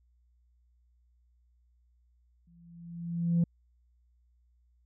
sine tone with exponential growth, 170 Hz, F3, 46 cents flat, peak -19 dBFS, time 2.47-3.44 s, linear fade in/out 5 ms, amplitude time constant 210 ms, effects tanh soft clip ceiling -20 dBFS + added 60 Hz sine -64 dBFS peak until 4.85 s

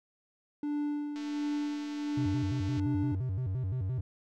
triangle tone with tremolo, 293.7 Hz, D4, in tune, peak -27 dBFS, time 0.63-3.15 s, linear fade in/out 2 ms, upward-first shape sine, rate 1.4 Hz, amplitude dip 50%
click train, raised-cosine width 0.2 ms, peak -32 dBFS, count 366, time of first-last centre 1.16-2.797 s, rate 223 Hz
triangle tone with vibrato, 110 Hz, A2, in tune, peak -28 dBFS, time 2.17-4.01 s, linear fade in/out 5 ms, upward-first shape square, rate 5.8 Hz, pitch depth 270 cents each way
effects none

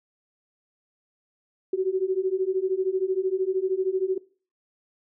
sine beating tone pair, 370 / 383 Hz, F#4 / G4, 0 / -40 cents, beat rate 13 Hz, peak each -25 dBFS, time 1.73-4.18 s, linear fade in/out 5 ms, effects noise-tail reverb RT60 0.4 s tail -21 dB re dry

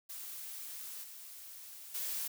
blue noise with level steps, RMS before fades -45 / -50 / -38 dBFS, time 0.09-2.28 s, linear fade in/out 10 ms, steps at 1.03 / 1.94 s, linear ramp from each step 10 ms, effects none

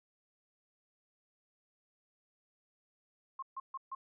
sine tone bursts, 1070 Hz, C6, 38 cents sharp, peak -38 dBFS, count 4, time 3.39-3.95 s, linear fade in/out 5 ms, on 35 ms, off 140 ms, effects none

